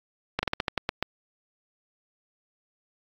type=slowing click train; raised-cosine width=0.3 ms; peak=-9 dBFS; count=9; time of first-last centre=0.39-1.026 s; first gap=40 ms; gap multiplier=1.19; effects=AAC 64 kbps